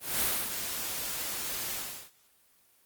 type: noise with ADSR envelope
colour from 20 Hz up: white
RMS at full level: -27 dBFS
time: 0-2.11 s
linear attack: 210 ms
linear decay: 280 ms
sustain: -8 dB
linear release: 370 ms
effects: white hiss -65 dBFS RMS until 2.85 s + Opus 32 kbps